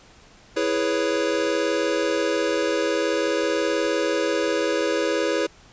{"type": "chord", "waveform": "square", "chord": "C# minor seventh", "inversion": "first", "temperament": "equal", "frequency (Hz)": [329.6, 415.3, 493.9, 554.4], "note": ["E4", "G#4", "B4", "C#5"], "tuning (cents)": [0, 0, 0, 0], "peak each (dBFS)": -27, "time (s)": [0.56, 5.47], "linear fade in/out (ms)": 10, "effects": ["pink hiss -51 dBFS RMS until 5.72 s", "resampled to 16000 Hz"]}